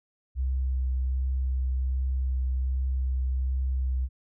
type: tone with vibrato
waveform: sine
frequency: 64.7 Hz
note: C2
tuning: 19 cents flat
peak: -24 dBFS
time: 0.35-4.09 s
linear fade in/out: 50 ms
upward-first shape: triangle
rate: 1.3 Hz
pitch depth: 16 cents each way
effects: none